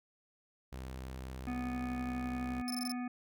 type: tone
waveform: sawtooth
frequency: 64.7 Hz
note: C2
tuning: 19 cents flat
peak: -38 dBFS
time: 0.72-2.62 s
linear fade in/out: 10 ms
type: harmonic tone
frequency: 246.9 Hz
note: B3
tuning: in tune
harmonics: 1 / 3 / 5 / 7 / 9 / 10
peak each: -36 / -46 / -50 / -53 / -55 / -56 dBFS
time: 1.47-3.08 s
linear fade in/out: 5 ms
type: tone bursts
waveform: sawtooth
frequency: 5274 Hz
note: E8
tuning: in tune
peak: -35 dBFS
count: 6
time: 2.68-2.918 s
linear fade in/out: 0 ms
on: 23 ms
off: 20 ms
effects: none

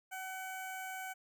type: tone with notch filter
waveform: 15% pulse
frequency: 755 Hz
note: F#5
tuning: 35 cents sharp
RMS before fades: -43 dBFS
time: 0.11-1.14 s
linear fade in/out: 20 ms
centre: 3700 Hz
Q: 0.95
effects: none

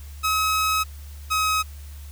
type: tone pair in turn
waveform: sawtooth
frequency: 1278 / 1270.6 Hz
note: D#6 / D#6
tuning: +46 / +36 cents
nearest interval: unison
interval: 10 cents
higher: first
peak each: -16 dBFS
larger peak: neither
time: 0.23-0.84 / 1.3-1.63 s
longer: first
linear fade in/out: 20 ms
effects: added 72 Hz sine -36 dBFS peak until 2.11 s + white hiss -50 dBFS RMS until 2.11 s

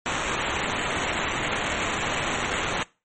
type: noise with sample-and-hold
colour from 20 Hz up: violet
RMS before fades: -27 dBFS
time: 0.06-2.83 s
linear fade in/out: 0 ms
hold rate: 4900 Hz
effects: noise-tail reverb RT60 0.3 s tail -22 dB re dry + MP3 32 kbps

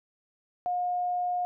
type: tone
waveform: sine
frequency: 716 Hz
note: F5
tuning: 43 cents sharp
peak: -26 dBFS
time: 0.66-1.45 s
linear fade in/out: 0 ms
effects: none

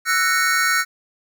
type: chord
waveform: square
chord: F# dominant seventh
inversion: third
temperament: just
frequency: 1332 / 1480 / 1850 / 2220 Hz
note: E6 / F#6 / A#6 / C#7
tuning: +18 / 0 / -14 / +2 cents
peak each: -23 / -21 / -23 / -25 dBFS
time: 0.05-0.85 s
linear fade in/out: 50 ms
effects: none

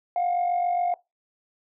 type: tone pair together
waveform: sine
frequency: 707 / 754.3 Hz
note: F5 / F#5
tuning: +21 / +33 cents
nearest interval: minor second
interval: 112 cents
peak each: -21 / -29 dBFS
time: 0.16-0.94 s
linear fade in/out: 2 ms
effects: noise-tail reverb RT60 0.2 s tail -21 dB re dry + tanh soft clip ceiling -18 dBFS

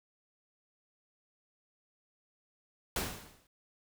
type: noise with exponential decay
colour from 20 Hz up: pink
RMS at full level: -31 dBFS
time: 2.96-3.47 s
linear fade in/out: 2 ms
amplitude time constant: 110 ms
effects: none

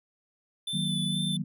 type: tone with vibrato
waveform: square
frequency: 3520 Hz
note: A7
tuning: in tune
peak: -31 dBFS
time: 0.67-1.37 s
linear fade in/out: 5 ms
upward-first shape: sine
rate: 2.2 Hz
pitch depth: 21 cents each way
type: chord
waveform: sine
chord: D# minor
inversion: none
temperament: equal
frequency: 155.56 / 185 / 233.1 Hz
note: D#3 / F#3 / A#3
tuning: 0 / 0 / 0 cents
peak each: -32 / -31 / -36 dBFS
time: 0.73-1.44 s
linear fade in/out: 10 ms
effects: none

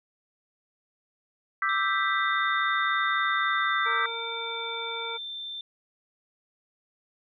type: chord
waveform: sine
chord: E minor seventh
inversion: third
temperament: equal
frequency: 1174.7 / 1318.5 / 1568 / 1975.5 Hz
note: D6 / E6 / G6 / B6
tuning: 0 / 0 / 0 / 0 cents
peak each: -29 dBFS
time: 1.62-4.06 s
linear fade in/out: 2 ms
type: tone with pitch glide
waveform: sine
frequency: 3628 to 3564 Hz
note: A#7 to A7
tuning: -48 to +22 cents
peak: -34 dBFS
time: 1.69-5.61 s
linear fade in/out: 2 ms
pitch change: -30 cents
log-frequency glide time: 3.12-4.65 s
type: harmonic tone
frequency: 461 Hz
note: A#4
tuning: 19 cents flat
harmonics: 1 / 2 / 3 / 5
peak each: -38 / -38 / -38 / -38 dBFS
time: 3.85-5.18 s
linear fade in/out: 20 ms
effects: none

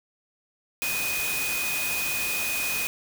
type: tone in noise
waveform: sine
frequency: 2489 Hz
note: D#7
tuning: in tune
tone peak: -28 dBFS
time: 0.82-2.87 s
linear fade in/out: 0 ms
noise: white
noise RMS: -30 dBFS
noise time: 0.82-2.87 s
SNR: -1 dB
effects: none

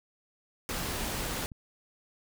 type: noise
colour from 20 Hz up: pink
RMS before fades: -34 dBFS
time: 0.69-1.46 s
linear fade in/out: 0 ms
type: clicks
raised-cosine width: 5 ms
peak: -33 dBFS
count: 2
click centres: 1.424 / 1.518 s
effects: none

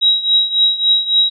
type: tone with tremolo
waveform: sine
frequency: 3838 Hz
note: A#7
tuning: 50 cents sharp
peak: -7 dBFS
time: 0.01-1.3 s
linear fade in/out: 20 ms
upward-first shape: triangle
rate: 3.6 Hz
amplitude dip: 85%
effects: none

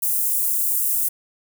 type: high-pass noise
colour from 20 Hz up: white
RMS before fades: -21 dBFS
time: 0.02-1.09 s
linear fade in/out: 10 ms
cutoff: 9000 Hz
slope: 24 dB/octave
effects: none

